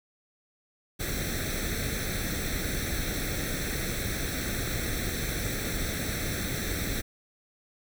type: noise with comb filter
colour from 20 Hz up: pink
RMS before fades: -31 dBFS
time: 0.99-7.02 s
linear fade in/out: 20 ms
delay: 0.51 ms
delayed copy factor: +0.8
effects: none